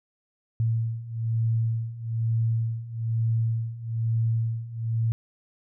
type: beating tone pair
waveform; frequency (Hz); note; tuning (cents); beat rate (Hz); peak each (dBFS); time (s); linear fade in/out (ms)
sine; 113.1 / 114.2; A2 / A#2; +48 / -35; 1.1; -28 / -25; 0.6-5.12; 0
effects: none